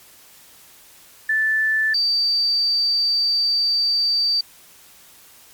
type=tone pair in turn; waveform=sine; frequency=1756 / 4637 Hz; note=A6 / D8; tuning=-4 / -23 cents; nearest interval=octave + perfect fourth; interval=1681 cents; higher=second; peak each=-16 / -16 dBFS; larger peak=neither; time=1.29-1.94 / 1.94-4.41 s; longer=second; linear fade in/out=5 ms; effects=white hiss -48 dBFS RMS until 5.53 s + MP3 96 kbps